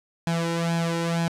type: tone with flanger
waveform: sawtooth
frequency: 167.6 Hz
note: E3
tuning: 29 cents sharp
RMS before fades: -25 dBFS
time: 0.27-1.28 s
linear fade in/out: 0 ms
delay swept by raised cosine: 1.2 to 2.15 ms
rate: 2.1 Hz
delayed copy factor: +0.8
effects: low-pass 9000 Hz 12 dB/octave